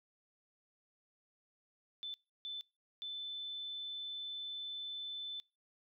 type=tone bursts at uneven times; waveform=sine; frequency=3520 Hz; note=A7; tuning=in tune; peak=-40 dBFS; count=3; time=2.03-2.14 / 2.45-2.61 / 3.02-5.4 s; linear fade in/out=0 ms; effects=noise-tail reverb RT60 0.3 s tail -26 dB re dry

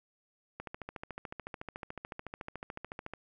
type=click train; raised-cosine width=0.5 ms; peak=-25 dBFS; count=36; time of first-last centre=0.6-3.136 s; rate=13.8 Hz; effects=none

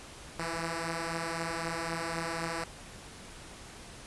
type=beating tone pair; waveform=5% pulse; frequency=164.81 / 168.71 Hz; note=E3 / E3; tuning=0 / +40 cents; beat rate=3.9 Hz; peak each=-23 / -27 dBFS; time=0.39-2.64 s; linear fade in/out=2 ms; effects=pink hiss -48 dBFS RMS until 4.06 s + resampled to 24000 Hz

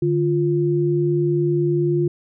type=tone pair together; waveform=sine; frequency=148.36 / 349.2 Hz; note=D3 / F4; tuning=+18 / 0 cents; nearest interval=octave + minor third; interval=1482 cents; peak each=-20 / -18 dBFS; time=0.02-2.08 s; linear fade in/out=5 ms; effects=none

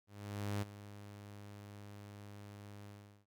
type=tone with ADSR envelope; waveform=sawtooth; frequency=102.2 Hz; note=G#2; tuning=27 cents flat; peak=-31 dBFS; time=0.07-3.26 s; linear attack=550 ms; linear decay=18 ms; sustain=-15 dB; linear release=390 ms; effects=none

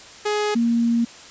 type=tone pair in turn; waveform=sawtooth / sine; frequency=419 / 233.7 Hz; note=G#4 / A#3; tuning=+15 / +5 cents; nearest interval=minor seventh; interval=1010 cents; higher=first; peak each=-16 dBFS; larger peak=neither; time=0.25-0.55 / 0.55-1.05 s; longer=second; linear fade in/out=10 ms; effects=white hiss -42 dBFS RMS until 1.3 s + resampled to 16000 Hz

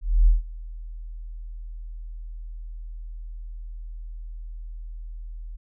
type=tone with ADSR envelope; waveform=sine; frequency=40 Hz; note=D#1; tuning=49 cents sharp; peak=-11 dBFS; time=0.01-5.57 s; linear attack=260 ms; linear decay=150 ms; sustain=-22 dB; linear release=17 ms; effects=none

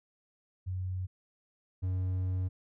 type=tone pair in turn; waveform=sine / triangle; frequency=92.5 / 92.5 Hz; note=F#2 / F#2; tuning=0 / 0 cents; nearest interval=unison; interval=0 cents; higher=neither; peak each=-32 / -27 dBFS; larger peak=second; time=0.66-1.07 / 1.82-2.49 s; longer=second; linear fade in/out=20 ms; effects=none

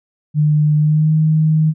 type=tone with pitch glide; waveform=sine; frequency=150.8 to 156.39 Hz; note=D3 to D#3; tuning=+46 to +9 cents; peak=-10 dBFS; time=0.34-1.74 s; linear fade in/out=50 ms; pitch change=+63 cents; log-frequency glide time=0.78-1.13 s; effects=none

